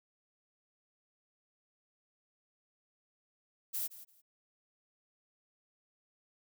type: noise with echo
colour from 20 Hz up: violet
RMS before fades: -36 dBFS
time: 3.73-3.88 s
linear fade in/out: 20 ms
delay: 170 ms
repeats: 2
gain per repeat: -15 dB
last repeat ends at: 4.22 s
effects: none